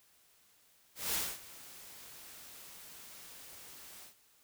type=noise with ADSR envelope; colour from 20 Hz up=white; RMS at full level=-33 dBFS; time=0.95-4.15 s; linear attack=190 ms; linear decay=240 ms; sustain=-19 dB; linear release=110 ms; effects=white hiss -67 dBFS RMS until 4.43 s